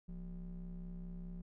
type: ring-modulated tone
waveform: triangle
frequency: 103.7 Hz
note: G#2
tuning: 2 cents flat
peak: -38 dBFS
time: 0.08-1.42 s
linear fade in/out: 10 ms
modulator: 71.3 Hz
effects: none